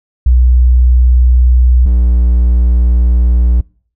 sine / triangle tone pair in turn, 61.74 / 60.16 Hz, B1 / B1, 0 / -45 cents, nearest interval unison, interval 45 cents, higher first, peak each -4 dBFS, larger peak neither, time 0.26-1.86 / 1.86-3.61 s, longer second, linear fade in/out 5 ms, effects noise-tail reverb RT60 0.5 s tail -25 dB re dry

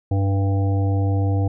harmonic tone with a mistuned harmonic, 98 Hz, G2, in tune, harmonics 1 / 3 / 5 / 7 / 8, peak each -17 / -27 / -31 / -34 / -35 dBFS, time 0.11-1.48 s, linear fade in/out 5 ms, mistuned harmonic 8, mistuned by +18 cents, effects none

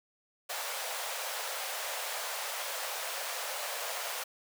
pink high-pass noise, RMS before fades -37 dBFS, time 0.49-4.24 s, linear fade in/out 10 ms, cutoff 510 Hz, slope 48 dB/octave, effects none

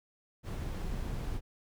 brown noise, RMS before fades -36 dBFS, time 0.43-1.41 s, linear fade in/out 50 ms, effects none

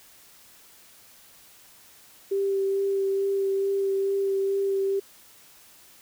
sine tone with vibrato, 392 Hz, G4, in tune, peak -22 dBFS, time 2.31-5 s, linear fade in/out 10 ms, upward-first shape sine, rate 2.3 Hz, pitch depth 12 cents each way, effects white hiss -53 dBFS RMS until 6.01 s

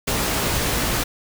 pink noise with comb filter, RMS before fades -22 dBFS, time 0.07-1.04 s, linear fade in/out 10 ms, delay 17 ms, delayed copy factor +0.55, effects none

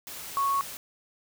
sine tone in noise, 1107 Hz, C#6, 3 cents flat, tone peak -23 dBFS, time 0.37-0.61 s, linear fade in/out 0 ms, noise white, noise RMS -40 dBFS, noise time 0.07-0.77 s, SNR +14 dB, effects none

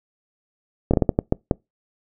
slowing click train, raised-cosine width 2 ms, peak -3 dBFS, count 8, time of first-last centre 0.91-1.512 s, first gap 26 ms, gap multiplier 1.39, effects noise-tail reverb RT60 0.2 s tail -26 dB re dry

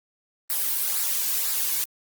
blue noise with flanger, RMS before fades -25 dBFS, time 0.5-1.84 s, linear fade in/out 0 ms, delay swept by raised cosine 0.31 to 1.61 ms, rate 2 Hz, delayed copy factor -0.5, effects Opus 32 kbps

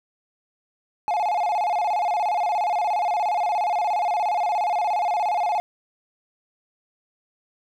triangle tone with vibrato, 775 Hz, G5, 20 cents flat, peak -18 dBFS, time 1.08-5.6 s, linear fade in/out 0 ms, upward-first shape square, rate 17 Hz, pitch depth 160 cents each way, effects none

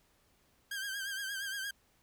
sawtooth tone with vibrato, 1591 Hz, G6, 25 cents sharp, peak -33 dBFS, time 0.71-1.71 s, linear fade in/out 5 ms, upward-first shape triangle, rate 8.6 Hz, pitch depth 75 cents each way, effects pink hiss -70 dBFS RMS until 2.02 s

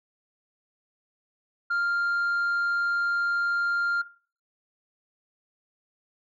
sine tone, 1396.9 Hz, F6, in tune, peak -21 dBFS, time 1.7-4.02 s, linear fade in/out 10 ms, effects noise-tail reverb RT60 0.4 s tail -17 dB re dry + tanh soft clip ceiling -22 dBFS

